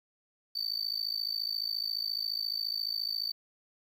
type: tone with amplitude modulation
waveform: triangle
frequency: 4568 Hz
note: D8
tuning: 49 cents flat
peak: -26 dBFS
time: 0.55-3.32 s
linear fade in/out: 10 ms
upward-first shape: sine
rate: 54.4 Hz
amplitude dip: 95%
effects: 10-bit